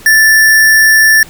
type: tone with sample-and-hold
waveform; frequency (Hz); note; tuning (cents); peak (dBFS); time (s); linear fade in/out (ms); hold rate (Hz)
sine; 1758; A6; -2; -3; 0.06-1.23; 2; 7350
effects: pink hiss -35 dBFS RMS until 1.29 s